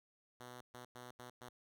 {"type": "tone bursts at uneven times", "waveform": "5% pulse", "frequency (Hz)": 123.47, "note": "B2", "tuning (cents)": 0, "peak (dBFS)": -39, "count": 5, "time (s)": [[0.4, 0.61], [0.74, 0.85], [0.95, 1.11], [1.19, 1.3], [1.41, 1.49]], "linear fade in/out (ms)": 5, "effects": []}